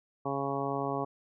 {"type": "harmonic tone", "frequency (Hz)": 138.59, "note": "C#3", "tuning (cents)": 0, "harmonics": [1, 2, 3, 4, 5, 6, 7, 8], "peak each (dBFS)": [-39, -37, -36, -39, -37, -39, -41, -38], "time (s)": [0.25, 1.05], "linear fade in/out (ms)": 10, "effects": []}